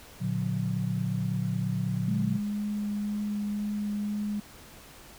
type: chord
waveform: sine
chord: Bb augmented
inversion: none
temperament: just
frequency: 116.54 / 145.68 / 182.1 Hz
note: Bb2 / D3 / F#3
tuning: 0 / -14 / -27 cents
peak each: -31 / -32 / -30 dBFS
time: 0.19-2.4 s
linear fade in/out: 50 ms
type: tone with vibrato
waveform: sine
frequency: 207.3 Hz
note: G#3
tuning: 3 cents flat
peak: -28 dBFS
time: 2.08-4.4 s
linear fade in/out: 5 ms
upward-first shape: sine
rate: 2 Hz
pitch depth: 8 cents each way
effects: pink hiss -50 dBFS RMS until 5.18 s